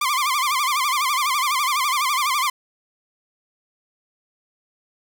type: tone with vibrato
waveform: sawtooth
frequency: 1108.7 Hz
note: C#6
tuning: in tune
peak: -15 dBFS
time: 0.01-2.5 s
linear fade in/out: 5 ms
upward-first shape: sine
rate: 12 Hz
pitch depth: 150 cents each way
effects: none